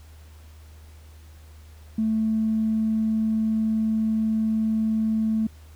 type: tone with tanh clipping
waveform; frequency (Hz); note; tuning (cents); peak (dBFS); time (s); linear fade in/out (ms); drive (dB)
triangle; 220; A3; 0; -20; 1.98-5.47; 5; 4
effects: added 77 Hz sine -44 dBFS peak until 5.75 s + pink hiss -56 dBFS RMS until 5.75 s